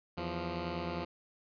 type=tone pair together; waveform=10% pulse; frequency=82.4 / 174.61 Hz; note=E2 / F3; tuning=0 / 0 cents; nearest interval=octave + minor second; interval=1300 cents; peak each=-31 / -29 dBFS; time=0.17-1.05 s; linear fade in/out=10 ms; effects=resampled to 11025 Hz